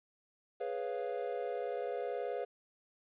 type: chord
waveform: triangle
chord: C# dominant seventh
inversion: second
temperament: equal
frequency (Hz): 415.3 / 493.9 / 554.4 / 698.5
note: G#4 / B4 / C#5 / E#5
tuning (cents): 0 / 0 / 0 / 0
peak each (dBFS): -39 / -37 / -40 / -40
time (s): 0.6-2.45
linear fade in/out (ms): 10
effects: resampled to 8000 Hz + 11-bit